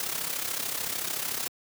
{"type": "noise with amplitude modulation", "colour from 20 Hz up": "white", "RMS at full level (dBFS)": -29, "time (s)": [0, 1.48], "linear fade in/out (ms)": 2, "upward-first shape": "sine", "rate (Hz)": 33.6, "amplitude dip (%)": 65, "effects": ["high-pass 100 Hz 12 dB/octave"]}